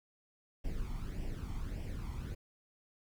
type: noise with flanger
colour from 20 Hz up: brown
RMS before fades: -39 dBFS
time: 0.64-2.35 s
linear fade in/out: 10 ms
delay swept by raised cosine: 0.37 to 0.93 ms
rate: 1.7 Hz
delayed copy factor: +0.65
effects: none